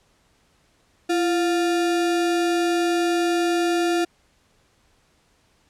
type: tone with sample-and-hold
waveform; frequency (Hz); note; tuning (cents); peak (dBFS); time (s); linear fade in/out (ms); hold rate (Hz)
sine; 340; F4; -46; -18; 1.09-4.05; 10; 1050
effects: pink hiss -62 dBFS RMS until 5.69 s + low-pass 9000 Hz 12 dB/octave